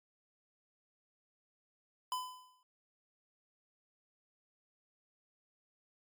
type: tone with exponential decay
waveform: square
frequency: 1008 Hz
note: B5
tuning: 35 cents sharp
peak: -33 dBFS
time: 2.12-2.63 s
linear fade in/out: 1 ms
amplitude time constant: 110 ms
effects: MP3 96 kbps